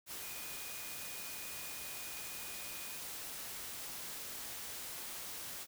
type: tone in noise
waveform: sine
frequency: 2466 Hz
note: D#7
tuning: 16 cents flat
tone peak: -53 dBFS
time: 0.19-3.01 s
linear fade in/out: 50 ms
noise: white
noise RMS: -45 dBFS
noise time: 0.06-5.67 s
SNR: -11 dB
effects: none